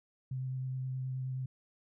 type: tone with vibrato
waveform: sine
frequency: 130 Hz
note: C3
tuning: 11 cents flat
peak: -34 dBFS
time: 0.31-1.46 s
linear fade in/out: 5 ms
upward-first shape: sine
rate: 9.5 Hz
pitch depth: 12 cents each way
effects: none